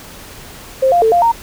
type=tone with pitch steps; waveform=sine; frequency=528 / 698 / 445.5 / 698 / 925 Hz; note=C5 / F5 / A4 / F5 / A#5; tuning=+16 / -1 / +22 / -1 / -14 cents; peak=-8 dBFS; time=0.82-1.32 s; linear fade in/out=10 ms; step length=100 ms; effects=pink hiss -35 dBFS RMS until 1.42 s